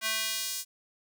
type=tone with high-pass filter sweep; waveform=square; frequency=220 Hz; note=A3; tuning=in tune; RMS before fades=-32 dBFS; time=0.01-0.65 s; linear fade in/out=50 ms; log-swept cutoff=1700 to 6600 Hz; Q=0.84; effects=none